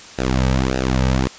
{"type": "tone with flanger", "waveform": "sawtooth", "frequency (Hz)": 64.7, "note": "C2", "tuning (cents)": -19, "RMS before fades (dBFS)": -18, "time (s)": [0.18, 1.28], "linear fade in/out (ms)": 10, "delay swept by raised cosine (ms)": [0.9, 2.9], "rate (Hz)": 1.7, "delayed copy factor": -0.9, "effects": ["white hiss -39 dBFS RMS until 1.38 s", "resampled to 16000 Hz"]}